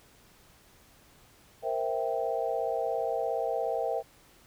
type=chord; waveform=sine; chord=C dominant seventh; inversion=third; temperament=equal; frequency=466.2 / 523.3 / 659.3 / 784 Hz; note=Bb4 / C5 / E5 / G5; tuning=0 / 0 / 0 / 0 cents; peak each=-33 / -34 / -32 / -34 dBFS; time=1.62-4.03 s; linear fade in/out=50 ms; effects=pink hiss -59 dBFS RMS until 4.46 s